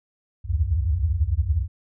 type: tone cluster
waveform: sine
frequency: 64 / 74.3 / 80.7 / 92.1 Hz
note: C2 / D2 / E2 / F#2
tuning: -38 / +21 / -36 / -7 cents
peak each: -25 dBFS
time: 0.44-1.68 s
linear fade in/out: 50 ms
effects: none